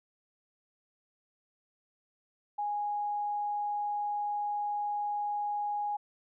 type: tone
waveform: sine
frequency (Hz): 827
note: G#5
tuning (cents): -8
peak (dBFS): -30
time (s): 2.58-5.97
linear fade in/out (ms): 10
effects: none

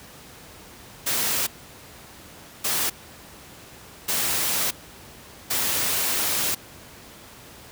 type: noise bursts at uneven times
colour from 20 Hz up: white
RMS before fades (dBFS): -24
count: 4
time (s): 1.06-1.47 / 2.64-2.9 / 4.08-4.71 / 5.5-6.55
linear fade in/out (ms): 10
effects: pink hiss -45 dBFS RMS until 7.71 s + high-pass 60 Hz 12 dB/octave

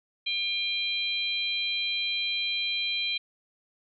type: harmonic tone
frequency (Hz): 800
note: G5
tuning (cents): +35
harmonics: 3 / 4 / 5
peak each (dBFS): -31 / -31 / -31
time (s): 0.26-3.18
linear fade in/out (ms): 10
effects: none

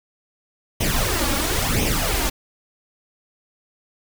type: noise with flanger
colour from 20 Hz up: pink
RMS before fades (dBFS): -21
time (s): 0.8-2.3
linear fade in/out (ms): 10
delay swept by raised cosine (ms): 0.33 to 3.63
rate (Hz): 0.97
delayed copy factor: +0.7
effects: none

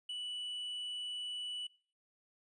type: tone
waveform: triangle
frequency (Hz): 2960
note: F#7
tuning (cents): 0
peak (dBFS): -37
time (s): 0.09-1.67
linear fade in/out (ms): 5
effects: noise-tail reverb RT60 0.4 s tail -20 dB re dry + resampled to 24000 Hz

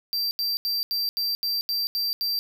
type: tone bursts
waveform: square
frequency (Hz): 4699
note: D8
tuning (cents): 0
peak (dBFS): -24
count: 9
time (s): 0.13-2.39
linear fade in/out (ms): 0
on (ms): 180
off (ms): 80
effects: none

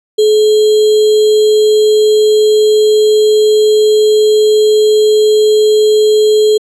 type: tone with sample-and-hold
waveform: sine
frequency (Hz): 427.2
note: G#4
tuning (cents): +49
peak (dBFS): -5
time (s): 0.18-6.58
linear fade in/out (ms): 10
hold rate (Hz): 3675
effects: low-pass 9000 Hz 12 dB/octave

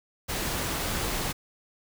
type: noise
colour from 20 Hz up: pink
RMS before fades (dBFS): -30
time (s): 0.28-1.33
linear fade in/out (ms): 20
effects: none

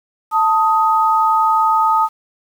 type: tone pair together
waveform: sine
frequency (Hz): 885 / 1253.7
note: A5 / D#6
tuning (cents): +10 / +13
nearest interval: tritone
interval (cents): 603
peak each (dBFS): -14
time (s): 0.31-2.09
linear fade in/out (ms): 50
effects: 7-bit

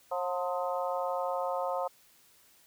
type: harmonic tone with a mistuned harmonic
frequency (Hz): 179.4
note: F3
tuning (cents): +47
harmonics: 3 / 4 / 5 / 6 / 7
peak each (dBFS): -33 / -35 / -37 / -39 / -40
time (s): 0.11-1.88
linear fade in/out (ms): 10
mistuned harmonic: 6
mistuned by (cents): -53
effects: white hiss -62 dBFS RMS until 2.66 s

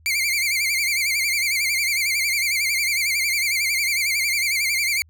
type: tone with vibrato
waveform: sawtooth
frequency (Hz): 2224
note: C#7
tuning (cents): +5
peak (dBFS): -16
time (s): 0.06-5.02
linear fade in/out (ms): 0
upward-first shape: sine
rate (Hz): 11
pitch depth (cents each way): 120
effects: added 80 Hz sine -50 dBFS peak until 5.09 s

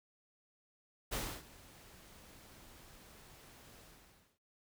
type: noise with ADSR envelope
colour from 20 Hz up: pink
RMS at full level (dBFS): -37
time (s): 1.11-4.39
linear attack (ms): 23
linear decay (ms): 290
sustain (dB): -21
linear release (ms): 580
effects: none

